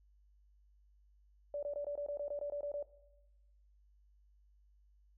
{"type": "tone bursts", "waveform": "sine", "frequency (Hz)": 579, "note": "D5", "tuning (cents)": -25, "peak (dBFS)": -36, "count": 12, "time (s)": [1.54, 2.827], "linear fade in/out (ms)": 2, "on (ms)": 88, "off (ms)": 21, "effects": ["noise-tail reverb RT60 1.0 s tail -17 dB re dry", "added 50 Hz sine -64 dBFS peak until 5.17 s"]}